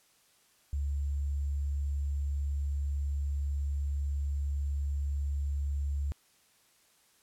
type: tone with sample-and-hold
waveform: sine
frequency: 70.9 Hz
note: C#2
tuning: 40 cents sharp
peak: -29 dBFS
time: 0.73-6.12 s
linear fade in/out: 0 ms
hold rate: 7350 Hz
effects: white hiss -66 dBFS RMS until 7.22 s + low-pass 12000 Hz 12 dB/octave